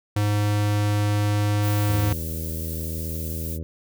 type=tone; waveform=square; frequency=103.83 Hz; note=G#2; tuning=in tune; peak=-20 dBFS; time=0.16-2.13 s; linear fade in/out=5 ms
type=noise; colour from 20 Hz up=violet; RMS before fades=-35 dBFS; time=1.61-3.59 s; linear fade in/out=50 ms
type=harmonic tone; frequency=80.7 Hz; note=E2; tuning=36 cents flat; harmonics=1 / 2 / 3 / 4 / 5 / 6 / 7; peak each=-29 / -35 / -39 / -41 / -43 / -45 / -46 dBFS; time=1.89-3.63 s; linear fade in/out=0 ms
effects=none